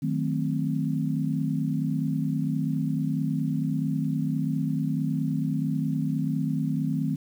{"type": "chord", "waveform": "sine", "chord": "D# diminished seventh", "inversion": "none", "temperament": "equal", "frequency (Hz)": [155.56, 185, 220, 261.6], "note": ["D#3", "F#3", "A3", "C4"], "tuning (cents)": [0, 0, 0, 0], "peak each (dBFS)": [-27, -33, -31, -29], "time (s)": [0.02, 7.16], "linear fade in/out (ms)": 10, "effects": ["9-bit"]}